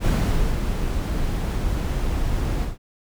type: noise with ADSR envelope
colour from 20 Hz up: brown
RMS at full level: -17 dBFS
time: 0-2.78 s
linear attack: 56 ms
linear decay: 510 ms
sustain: -6 dB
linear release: 170 ms
effects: none